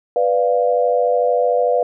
sine chord, B diminished, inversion none, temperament equal, 493.9 / 587.3 / 698.5 Hz, B4 / D5 / F5, 0 / 0 / 0 cents, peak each -16 / -19 / -19 dBFS, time 0.16-1.83 s, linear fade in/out 2 ms, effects none

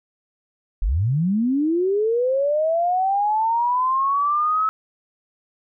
sine linear sweep, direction up, 35.35 to 1300 Hz, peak -17 dBFS, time 0.82-4.69 s, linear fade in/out 0 ms, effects none

